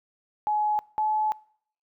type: tone pair in turn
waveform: sine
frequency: 845 / 858.3 Hz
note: G#5 / A5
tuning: +30 / -43 cents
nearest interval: unison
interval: 27 cents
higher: second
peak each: -22 dBFS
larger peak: neither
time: 0.47-0.79 / 0.98-1.32 s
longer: second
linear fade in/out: 0 ms
effects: noise-tail reverb RT60 0.6 s tail -24 dB re dry